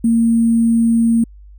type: tone with sample-and-hold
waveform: sine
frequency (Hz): 230.1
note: A#3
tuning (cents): -22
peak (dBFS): -10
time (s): 0.04-1.24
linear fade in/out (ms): 5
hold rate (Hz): 8820
effects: added 50 Hz sine -37 dBFS peak until 1.58 s